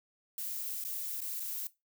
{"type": "noise with dropouts", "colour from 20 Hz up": "violet", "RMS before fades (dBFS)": -38, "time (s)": [0.38, 1.67], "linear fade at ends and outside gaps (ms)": 1, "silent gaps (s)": [[0.84, 0.849], [1.206, 1.216], [1.397, 1.402]], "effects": ["noise-tail reverb RT60 0.2 s tail -17 dB re dry"]}